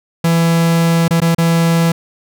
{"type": "tone with dropouts", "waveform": "45% pulse", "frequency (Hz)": 166.6, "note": "E3", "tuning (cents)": 19, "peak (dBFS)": -10, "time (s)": [0.24, 1.92], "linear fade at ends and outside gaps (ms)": 5, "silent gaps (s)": [[1.081, 1.107], [1.203, 1.217], [1.348, 1.382]], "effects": []}